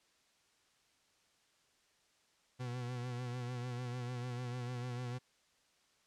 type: tone with vibrato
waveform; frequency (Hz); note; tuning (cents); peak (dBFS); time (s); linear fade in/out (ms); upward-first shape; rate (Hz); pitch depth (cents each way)
40% pulse; 123.47; B2; 0; -38; 2.59-5.19; 20; sine; 6.7; 45
effects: white hiss -72 dBFS RMS until 6.06 s + low-pass 7000 Hz 12 dB/octave